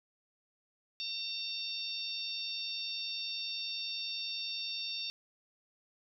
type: harmonic tone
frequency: 910 Hz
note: A#5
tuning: 42 cents flat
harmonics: 3 / 4 / 5 / 6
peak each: -43 / -40 / -41 / -43 dBFS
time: 1-5.1 s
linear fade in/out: 0 ms
effects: none